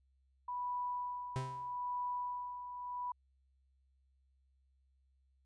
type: tone with tremolo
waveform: sine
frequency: 985 Hz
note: B5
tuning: 5 cents flat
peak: -35 dBFS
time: 0.48-3.12 s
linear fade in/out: 5 ms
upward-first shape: sine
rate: 0.8 Hz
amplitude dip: 60%
type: tone with exponential decay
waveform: 45% pulse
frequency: 130.81 Hz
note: C3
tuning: in tune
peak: -33 dBFS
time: 1.36-1.77 s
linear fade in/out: 0 ms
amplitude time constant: 87 ms
effects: added 66 Hz sine -70 dBFS peak until 5.45 s + resampled to 22050 Hz